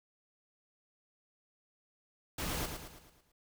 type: noise with echo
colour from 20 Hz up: pink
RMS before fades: -37 dBFS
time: 2.38-2.66 s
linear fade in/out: 5 ms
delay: 110 ms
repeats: 6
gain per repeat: -6 dB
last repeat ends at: 3.32 s
effects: none